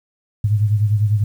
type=beating tone pair; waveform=sine; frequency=104.2 / 114.2 Hz; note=G#2 / A#2; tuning=+6 / -35 cents; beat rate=10 Hz; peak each=-14 / -21 dBFS; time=0.44-1.24 s; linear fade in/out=5 ms; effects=8-bit